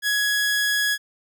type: tone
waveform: sawtooth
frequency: 1673 Hz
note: G#6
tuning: 12 cents sharp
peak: -16 dBFS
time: 0.02-0.98 s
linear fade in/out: 50 ms
effects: none